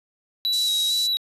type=tone with vibrato; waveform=triangle; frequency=3891 Hz; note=B7; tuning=27 cents flat; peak=-19 dBFS; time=0.45-1.17 s; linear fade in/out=0 ms; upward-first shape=square; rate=2.2 Hz; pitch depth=21 cents each way
type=band-pass noise; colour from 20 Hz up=white; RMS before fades=-32 dBFS; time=0.52-1.08 s; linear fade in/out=20 ms; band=4400 to 9400 Hz; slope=24 dB/octave
effects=resampled to 32000 Hz